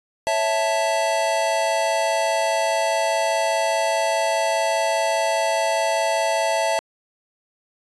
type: chord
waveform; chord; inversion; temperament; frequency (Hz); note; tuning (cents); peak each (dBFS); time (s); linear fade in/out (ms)
square; A major; first; equal; 554.4 / 659.3 / 880; C#5 / E5 / A5; 0 / 0 / 0; -28 / -22 / -24; 0.27-6.79; 0
effects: resampled to 24000 Hz